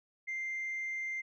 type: tone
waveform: sine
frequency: 2093 Hz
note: C7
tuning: in tune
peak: -33 dBFS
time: 0.27-1.22 s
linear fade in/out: 20 ms
effects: tanh soft clip ceiling -32 dBFS